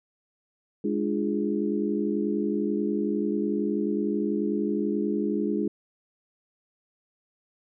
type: harmonic tone with a mistuned harmonic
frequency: 69.3 Hz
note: C#2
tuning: in tune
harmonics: 3 / 4 / 5 / 6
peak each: -28 / -29 / -30 / -31 dBFS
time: 0.84-5.68 s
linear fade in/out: 5 ms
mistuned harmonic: 4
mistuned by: +110 cents
effects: none